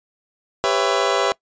25% pulse chord, C# half-diminished seventh, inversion second, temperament just, 399.1 / 498.9 / 554.4 / 665.2 Hz, G4 / B4 / C#5 / E5, +31 / +17 / 0 / +16 cents, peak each -19 dBFS, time 0.64-1.32 s, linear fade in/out 0 ms, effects noise-tail reverb RT60 0.1 s tail -22 dB re dry + resampled to 16000 Hz

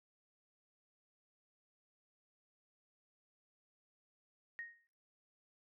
sine tone with exponential decay, 1864.7 Hz, A#6, in tune, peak -40 dBFS, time 4.59-4.87 s, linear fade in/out 0 ms, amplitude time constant 60 ms, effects noise-tail reverb RT60 0.5 s tail -19 dB re dry

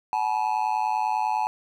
triangle tone with amplitude modulation, 859 Hz, A5, 42 cents flat, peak -16 dBFS, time 0.13-1.47 s, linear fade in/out 0 ms, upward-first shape sine, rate 110 Hz, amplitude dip 100%, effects none

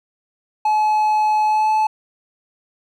triangle tone with pitch glide, 855 to 865.4 Hz, A5 to A5, -50 to -29 cents, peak -12 dBFS, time 0.65-1.87 s, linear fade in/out 5 ms, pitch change +21 cents, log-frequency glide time 1.46-1.71 s, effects none

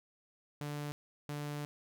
sawtooth tone bursts at uneven times, 146.83 Hz, D3, in tune, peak -34 dBFS, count 2, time 0.61-0.92 / 1.29-1.65 s, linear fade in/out 0 ms, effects none

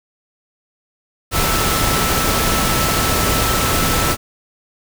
sine tone in noise, 1318.5 Hz, E6, in tune, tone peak -23 dBFS, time 1.31-4.17 s, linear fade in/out 50 ms, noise pink, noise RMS -17 dBFS, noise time 1.31-4.17 s, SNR -9 dB, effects none

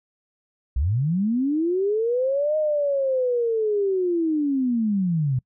sine linear two-way sweep, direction up then down, 56.1 to 622.3 to 122.5 Hz, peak -19 dBFS, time 0.76-5.39 s, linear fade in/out 5 ms, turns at 2.57 s, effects noise-tail reverb RT60 0.1 s tail -26 dB re dry

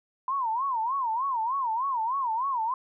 sine tone with vibrato, 990 Hz, B5, 4 cents sharp, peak -25 dBFS, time 0.28-2.74 s, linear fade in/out 2 ms, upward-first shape sine, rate 3.3 Hz, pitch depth 210 cents each way, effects none

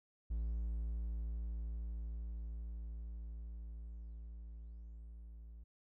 triangle tone with level ramp, 56.4 Hz, A1, 44 cents sharp, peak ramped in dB -33 to -48 dBFS, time 0.3-5.64 s, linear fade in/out 10 ms, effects none

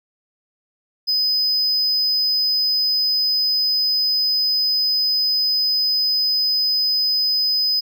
triangle tone, 5020 Hz, D#8, 15 cents sharp, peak -15 dBFS, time 1.07-7.81 s, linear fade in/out 20 ms, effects none

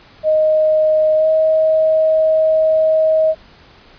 sine tone with pitch glide, 622.3 to 632.4 Hz, D#5 to D#5, 0 to +28 cents, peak -10 dBFS, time 0.23-3.35 s, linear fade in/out 50 ms, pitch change +28 cents, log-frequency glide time 1.16-1.27 s, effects pink hiss -45 dBFS RMS until 3.98 s + resampled to 11025 Hz

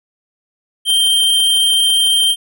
square tone, 3153 Hz, G7, 9 cents sharp, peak -11 dBFS, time 0.85-2.36 s, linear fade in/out 50 ms, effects none

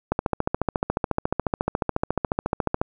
click train, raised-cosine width 1 ms, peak -7 dBFS, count 39, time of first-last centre 0.12-2.815 s, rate 14.1 Hz, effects none

